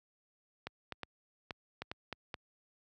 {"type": "clicks", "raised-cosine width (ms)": 0.3, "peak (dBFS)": -23, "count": 8, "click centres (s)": [0.67, 0.923, 1.033, 1.508, 1.82, 1.915, 2.127, 2.342], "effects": ["high-pass 60 Hz 12 dB/octave"]}